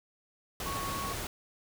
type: tone in noise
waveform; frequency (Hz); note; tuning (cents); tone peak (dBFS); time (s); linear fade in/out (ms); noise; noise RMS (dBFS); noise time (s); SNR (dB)
sine; 1108.7; C#6; 0; -36; 0.66-1.13; 2; pink; -37; 0.6-1.27; -2
effects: none